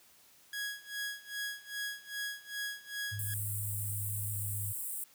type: tone with tremolo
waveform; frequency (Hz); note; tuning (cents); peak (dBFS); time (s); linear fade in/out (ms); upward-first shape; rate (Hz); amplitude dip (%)
sawtooth; 1661.2; G#6; 0; -31; 0.53-3.34; 2; sine; 2.5; 90
type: tone with pitch glide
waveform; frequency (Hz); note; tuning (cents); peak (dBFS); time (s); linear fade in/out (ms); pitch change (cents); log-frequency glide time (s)
sine; 103.83 to 102.87; G#2 to G#2; 0 to -16; -36; 3.11-4.73; 20; -16; 3.63-3.69
type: high-pass noise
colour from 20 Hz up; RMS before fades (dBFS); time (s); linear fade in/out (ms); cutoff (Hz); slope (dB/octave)
pink; -39; 3.19-5.04; 2; 7900; 96
effects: white hiss -62 dBFS RMS until 5.14 s + high-pass 60 Hz 12 dB/octave